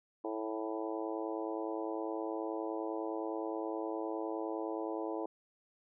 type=harmonic tone with a mistuned harmonic; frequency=109.7 Hz; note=A2; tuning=5 cents flat; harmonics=3 / 4 / 5 / 6 / 7 / 8 / 9; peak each=-39 / -41 / -43 / -45 / -46 / -47 / -48 dBFS; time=0.24-5.26 s; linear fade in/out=5 ms; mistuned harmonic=8; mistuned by=-21 cents; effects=none